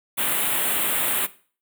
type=band-stop noise; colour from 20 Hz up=white; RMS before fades=-23 dBFS; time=0.17-1.27 s; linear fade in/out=20 ms; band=3600 to 8300 Hz; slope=48 dB/octave; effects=noise-tail reverb RT60 0.4 s tail -17 dB re dry + high-pass 150 Hz 12 dB/octave